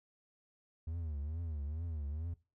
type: tone with vibrato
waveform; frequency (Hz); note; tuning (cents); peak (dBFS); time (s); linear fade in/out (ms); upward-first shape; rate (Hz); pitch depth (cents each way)
triangle; 77.78; D#2; 0; -35; 0.87-2.34; 5; triangle; 2.3; 190
effects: noise-tail reverb RT60 0.3 s tail -20 dB re dry